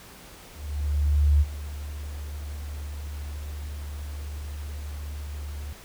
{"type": "tone with ADSR envelope", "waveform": "sine", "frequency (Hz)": 73.1, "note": "D2", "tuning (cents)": -7, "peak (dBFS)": -15, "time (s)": [0.53, 5.73], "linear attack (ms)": 880, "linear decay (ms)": 36, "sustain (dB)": -17, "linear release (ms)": 4, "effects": ["pink hiss -47 dBFS RMS until 5.84 s"]}